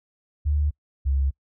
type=tone pair in turn; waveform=sine; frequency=73.7 / 68.31 Hz; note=D2 / C#2; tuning=+7 / -25 cents; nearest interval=minor second; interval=132 cents; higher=first; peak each=-19 dBFS; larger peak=neither; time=0.45-0.71 / 1.05-1.31 s; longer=neither; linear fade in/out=20 ms; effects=noise-tail reverb RT60 0.1 s tail -25 dB re dry